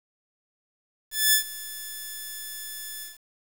5% pulse tone with ADSR envelope, 1736 Hz, A6, 24 cents flat, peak -5 dBFS, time 1.11-3.19 s, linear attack 220 ms, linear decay 100 ms, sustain -19 dB, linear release 170 ms, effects 7-bit

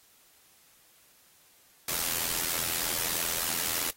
white noise with amplitude modulation, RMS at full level -27 dBFS, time 1.88-3.91 s, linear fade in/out 5 ms, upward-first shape sine, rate 83.3 Hz, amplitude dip 85%, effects white hiss -61 dBFS RMS until 3.96 s + AAC 48 kbps

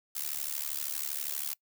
blue noise with amplitude modulation, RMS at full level -31 dBFS, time 0.15-1.54 s, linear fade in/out 10 ms, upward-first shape sine, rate 72.6 Hz, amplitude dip 100%, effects noise-tail reverb RT60 0.1 s tail -23 dB re dry

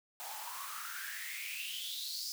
white noise with high-pass filter sweep, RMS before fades -42 dBFS, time 0.2-2.32 s, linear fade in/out 0 ms, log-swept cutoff 740 to 5100 Hz, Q 7.9, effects none

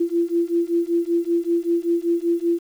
sine beating tone pair, 337.9 / 343.1 Hz, E4 / F4, +43 / -31 cents, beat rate 5.2 Hz, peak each -21 dBFS, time 0-2.59 s, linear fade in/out 10 ms, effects 8-bit

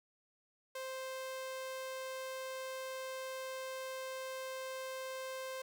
sawtooth tone, 523.3 Hz, C5, in tune, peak -37 dBFS, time 0.75-5.62 s, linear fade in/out 5 ms, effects none

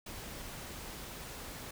pink noise, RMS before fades -45 dBFS, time 0.06-1.71 s, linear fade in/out 5 ms, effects none

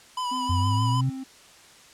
square tone with vibrato, 994 Hz, B5, 11 cents sharp, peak -27 dBFS, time 0.17-1.01 s, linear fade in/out 5 ms, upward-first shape triangle, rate 6.5 Hz, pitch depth 40 cents each way
triangle tone with pitch glide, 256.1 to 264.2 Hz, C4 to C4, -37 to +17 cents, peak -30 dBFS, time 0.31-1.24 s, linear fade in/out 10 ms, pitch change +54 cents, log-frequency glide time 0.63-0.77 s
sine exponential sweep, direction up, 88 to 136.1 Hz, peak -21 dBFS, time 0.49-1.1 s, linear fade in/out 10 ms
effects white hiss -51 dBFS RMS until 1.93 s + low-pass 8000 Hz 12 dB/octave

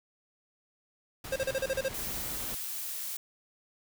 pink noise with tremolo, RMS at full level -41 dBFS, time 1.24-2.55 s, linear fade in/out 5 ms, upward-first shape sine, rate 12 Hz, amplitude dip 25%
square tone bursts, 533 Hz, C5, 32 cents sharp, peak -28 dBFS, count 8, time 1.32-1.885 s, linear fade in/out 5 ms, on 40 ms, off 35 ms
blue noise, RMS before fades -37 dBFS, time 1.94-3.17 s, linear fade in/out 5 ms
effects none

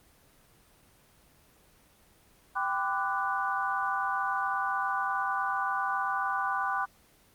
sine chord, G major seventh, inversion none, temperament equal with one note detuned, 784 / 1007.4 / 1174.7 / 1480 Hz, G5 / B5 / D6 / F#6, 0 / +34 / 0 / 0 cents, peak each -33 / -33 / -32 / -33 dBFS, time 2.55-6.86 s, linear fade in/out 20 ms, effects pink hiss -61 dBFS RMS until 7.34 s + Opus 24 kbps

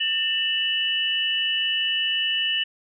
sine tone cluster, 1798 / 2672 / 2947 Hz, A6 / E7 / F#7, +37 / +23 / -8 cents, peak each -30 / -29 / -22 dBFS, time 0-2.64 s, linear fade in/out 10 ms, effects none

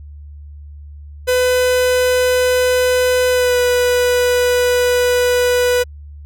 45% pulse tone with pitch glide, 502 to 493.1 Hz, B4 to B4, +28 to -3 cents, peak -12 dBFS, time 1.27-5.84 s, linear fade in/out 20 ms, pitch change -31 cents, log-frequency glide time 3.3-3.58 s, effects added 73 Hz sine -32 dBFS peak until 6.25 s

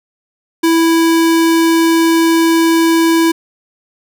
square tone, 329.6 Hz, E4, in tune, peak -9 dBFS, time 0.63-3.32 s, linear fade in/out 10 ms, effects none

